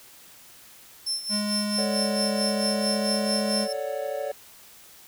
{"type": "tone with tremolo", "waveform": "35% pulse", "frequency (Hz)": 5330, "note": "E8", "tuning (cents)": 18, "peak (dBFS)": -22, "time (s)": [1.06, 3.73], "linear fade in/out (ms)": 10, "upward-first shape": "sine", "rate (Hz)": 4.5, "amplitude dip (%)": 75}
{"type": "tone with pitch glide", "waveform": "square", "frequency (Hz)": [207.7, 209.6], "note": ["G#3", "G#3"], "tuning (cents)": [0, 16], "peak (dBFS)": -27, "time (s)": [1.29, 3.68], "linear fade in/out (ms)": 50, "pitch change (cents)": 16, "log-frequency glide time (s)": [2.32, 3.33]}
{"type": "chord", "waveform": "triangle", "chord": "D major seventh", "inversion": "second", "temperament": "equal", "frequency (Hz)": [440, 554.4, 587.3, 740], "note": ["A4", "C#5", "D5", "F#5"], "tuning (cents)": [0, 0, 0, 0], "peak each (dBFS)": [-34, -29, -30, -35], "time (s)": [1.78, 4.32], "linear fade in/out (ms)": 5}
{"effects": ["white hiss -50 dBFS RMS until 5.07 s"]}